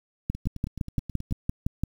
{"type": "two click trains", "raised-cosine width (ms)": 5, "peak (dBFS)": [-23, -13], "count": [10, 10], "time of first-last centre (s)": [[0.35, 1.311], [0.3, 1.836]], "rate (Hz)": [9.37, 5.86], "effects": ["8-bit"]}